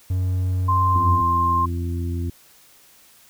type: tone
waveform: triangle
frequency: 91.9 Hz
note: F#2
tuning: 11 cents flat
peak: -17 dBFS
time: 0.1-1.21 s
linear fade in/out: 5 ms
type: tone with pitch glide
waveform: sine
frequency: 1046.5 to 1055.6 Hz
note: C6 to C6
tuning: 0 to +15 cents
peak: -17 dBFS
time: 0.68-1.66 s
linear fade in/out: 10 ms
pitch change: +15 cents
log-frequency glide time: 1.01-1.42 s
type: harmonic tone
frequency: 86.2 Hz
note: F2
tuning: 22 cents flat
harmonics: 1 / 2 / 3 / 4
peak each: -23 / -35 / -32 / -35 dBFS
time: 0.95-2.3 s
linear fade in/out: 5 ms
effects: white hiss -52 dBFS RMS until 3.29 s